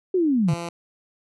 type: linear sweep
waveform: sine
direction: down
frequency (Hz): 383.6 to 138.59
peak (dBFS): -17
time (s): 0.14-0.54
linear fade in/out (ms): 5
type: tone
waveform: 10% pulse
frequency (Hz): 170.5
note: F3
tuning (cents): -41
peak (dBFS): -21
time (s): 0.48-0.69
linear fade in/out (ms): 2
effects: resampled to 24000 Hz